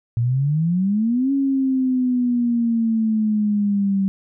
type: exponential two-way sweep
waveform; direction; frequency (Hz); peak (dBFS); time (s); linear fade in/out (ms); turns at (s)
sine; up then down; 114 to 277.2 to 192.9; -16; 0.17-4.08; 0; 1.32
effects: none